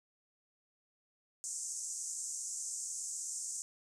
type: band-pass noise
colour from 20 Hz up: white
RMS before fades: -41 dBFS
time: 1.44-3.62 s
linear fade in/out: 0 ms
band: 6300 to 8300 Hz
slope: 48 dB/octave
effects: none